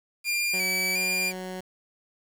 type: tone with vibrato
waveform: sawtooth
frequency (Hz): 2349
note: D7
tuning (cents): 0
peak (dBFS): -21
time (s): 0.24-1.33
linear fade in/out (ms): 50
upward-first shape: square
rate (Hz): 1.4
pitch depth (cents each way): 36
type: tone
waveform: 15% pulse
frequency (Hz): 185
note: F#3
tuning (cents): 0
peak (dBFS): -28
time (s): 0.53-1.61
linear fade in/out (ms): 10
effects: 8-bit